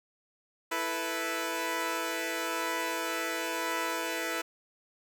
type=chord; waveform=10% pulse; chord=E suspended fourth; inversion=none; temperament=equal; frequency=329.6 / 440 / 493.9 Hz; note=E4 / A4 / B4; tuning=0 / 0 / 0 cents; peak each=-26 / -30 / -26 dBFS; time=0.71-4.42 s; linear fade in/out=10 ms; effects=none